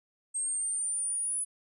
sine exponential sweep, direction up, 8372 to 9956 Hz, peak -29 dBFS, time 0.34-1.45 s, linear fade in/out 20 ms, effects none

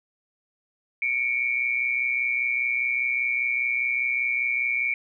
sine tone pair together, 2224 / 2349 Hz, C#7 / D7, +5 / 0 cents, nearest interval minor second, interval 95 cents, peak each -25 dBFS, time 1.02-4.94 s, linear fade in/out 2 ms, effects none

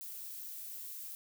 violet noise, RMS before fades -45 dBFS, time 0.01-1.15 s, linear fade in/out 0 ms, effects none

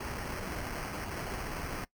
pink noise with sample-and-hold, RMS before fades -38 dBFS, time 0-1.85 s, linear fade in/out 10 ms, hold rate 3675 Hz, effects noise-tail reverb RT60 0.1 s tail -20 dB re dry

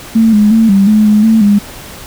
sine tone with pitch steps, 224.2 / 209.4 / 224.2 / 196.4 / 214 / 211.1 / 222.6 / 204.3 Hz, A3 / G#3 / A3 / G3 / A3 / G#3 / A3 / G#3, +33 / +15 / +33 / +4 / -48 / +29 / +20 / -28 cents, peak -4 dBFS, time 0.15-1.59 s, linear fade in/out 10 ms, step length 180 ms, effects pink hiss -30 dBFS RMS until 2.06 s

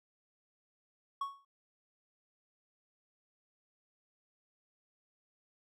triangle tone with exponential decay, 1108.7 Hz, C#6, in tune, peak -29 dBFS, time 1.21-1.45 s, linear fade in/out 5 ms, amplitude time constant 51 ms, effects none

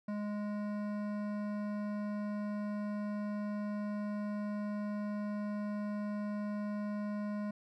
sine tone with hard clipping, 207.7 Hz, G#3, in tune, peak -37 dBFS, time 0.08-7.51 s, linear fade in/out 5 ms, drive 14 dB, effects none

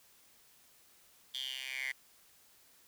10% pulse tone with high-pass filter sweep, 131.4 Hz, C3, 8 cents sharp, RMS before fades -40 dBFS, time 1.34-1.92 s, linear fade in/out 5 ms, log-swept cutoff 3400 to 2000 Hz, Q 8.3, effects white hiss -64 dBFS RMS until 2.87 s

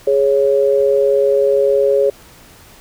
sine tone pair together, 415.3 / 554.4 Hz, G#4 / C#5, 0 / 0 cents, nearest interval perfect fourth, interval 500 cents, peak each -13 dBFS, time 0.07-2.1 s, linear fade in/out 5 ms, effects pink hiss -43 dBFS RMS until 2.8 s

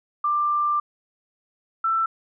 sine tone pair in turn, 1185 / 1333 Hz, D6 / E6, +15 / +19 cents, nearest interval major second, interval 204 cents, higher second, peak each -19 / -19 dBFS, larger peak neither, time 0.24-0.8 / 1.84-2.06 s, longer first, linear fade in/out 5 ms, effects none

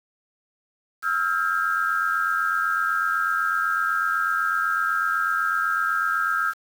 sine tone cluster, 1298 / 1386 / 1607 Hz, E6 / F6 / G6, -27 / -14 / +43 cents, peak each -25 dBFS, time 1.02-6.54 s, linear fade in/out 50 ms, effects 7-bit

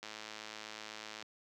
click train, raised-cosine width 0.2 ms, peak -27 dBFS, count 130, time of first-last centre 0.03-1.224 s, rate 108 Hz, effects high-pass 200 Hz 12 dB/octave

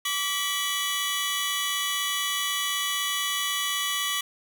sawtooth tone cluster, 1155 / 1954 / 2985 / 3369 Hz, D6 / B6 / F#7 / G#7, -29 / -19 / +15 / +24 cents, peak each -28 dBFS, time 0.05-4.21 s, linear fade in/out 5 ms, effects 8-bit

